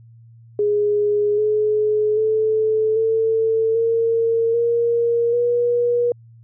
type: tone with pitch steps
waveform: sine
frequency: 415.3 / 425.5 / 435.9 / 446.7 / 457.6 / 468.9 / 480.4 Hz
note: G#4 / G#4 / A4 / A4 / A#4 / A#4 / B4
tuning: 0 / +42 / -16 / +26 / -32 / +10 / -48 cents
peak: -15 dBFS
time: 0.59-6.12 s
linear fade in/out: 2 ms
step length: 790 ms
effects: added 115 Hz sine -43 dBFS peak until 6.43 s